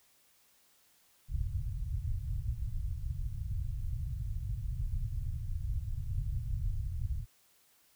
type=low-pass noise; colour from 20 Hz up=pink; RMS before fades=-35 dBFS; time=1.28-7.26 s; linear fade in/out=50 ms; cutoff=130 Hz; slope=48 dB/octave; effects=white hiss -67 dBFS RMS until 7.95 s